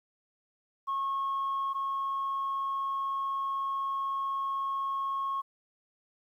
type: tone pair in turn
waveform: sine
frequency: 1091 / 1091 Hz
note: C#6 / C#6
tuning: -28 / -28 cents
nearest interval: unison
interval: 0 cents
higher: neither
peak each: -27 / -28 dBFS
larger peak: first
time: 0.87-1.74 / 1.74-5.42 s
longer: second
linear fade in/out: 20 ms
effects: tanh soft clip ceiling -26 dBFS + 11-bit